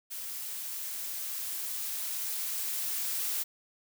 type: noise with level ramp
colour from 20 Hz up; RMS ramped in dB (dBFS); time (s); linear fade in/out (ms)
blue; -39 to -32; 0.1-3.44; 20
effects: none